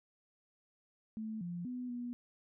sine tone with pitch steps, 219 / 174.1 / 249.1 / 242.7 Hz, A3 / F3 / B3 / B3, -8 / -5 / +15 / -30 cents, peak -38 dBFS, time 1.17-2.13 s, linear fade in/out 0 ms, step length 240 ms, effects none

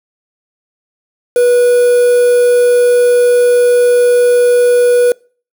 triangle tone with quantisation, 487.6 Hz, B4, 22 cents flat, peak -4 dBFS, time 1.36-5.12 s, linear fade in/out 2 ms, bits 4, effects noise-tail reverb RT60 0.4 s tail -25 dB re dry

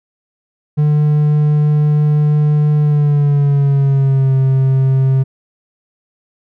triangle tone with pitch glide, 149.5 to 133.19 Hz, D3 to C3, +31 to +31 cents, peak -7 dBFS, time 0.77-5.24 s, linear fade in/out 20 ms, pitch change -200 cents, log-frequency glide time 2.79-4.34 s, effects none

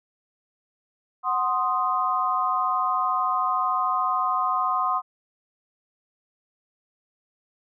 sine chord, C diminished, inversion second, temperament equal, 740 / 1046.5 / 1244.5 Hz, Gb5 / C6 / Eb6, 0 / 0 / 0 cents, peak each -28 / -24 / -25 dBFS, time 1.23-5.02 s, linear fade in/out 50 ms, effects none

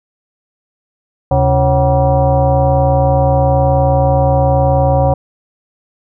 sine tone with frequency modulation, 340 Hz, F4, 46 cents flat, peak -8 dBFS, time 1.31-5.14 s, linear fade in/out 5 ms, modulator 207 Hz, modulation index 2.3, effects none

